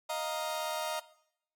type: chord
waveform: sawtooth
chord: Eb suspended second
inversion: none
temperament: just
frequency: 622.3 / 700 / 933.4 Hz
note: Eb5 / F5 / Bb5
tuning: 0 / +4 / +2 cents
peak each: -32 / -36 / -33 dBFS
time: 0.09-1 s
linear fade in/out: 10 ms
effects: noise-tail reverb RT60 0.7 s tail -18 dB re dry + AAC 64 kbps